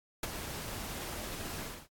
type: noise with ADSR envelope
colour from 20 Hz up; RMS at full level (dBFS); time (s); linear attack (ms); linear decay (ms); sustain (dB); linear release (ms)
pink; -32; 0.23-1.88; 4; 24; -9; 250
effects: AAC 64 kbps